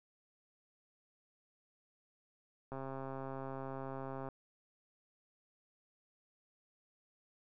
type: click train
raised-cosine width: 1 ms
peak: -30 dBFS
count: 211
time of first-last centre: 2.72-4.287 s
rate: 134 Hz
effects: none